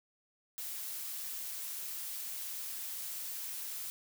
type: noise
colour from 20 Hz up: blue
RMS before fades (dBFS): -41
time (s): 0.58-3.9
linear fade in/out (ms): 0
effects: none